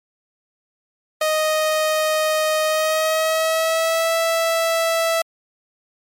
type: tone with pitch glide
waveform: sawtooth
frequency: 622.3 to 659.3 Hz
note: D#5 to E5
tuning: 0 to 0 cents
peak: -13 dBFS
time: 1.21-5.22 s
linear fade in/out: 5 ms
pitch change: +100 cents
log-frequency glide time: 2.65-4.16 s
effects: MP3 64 kbps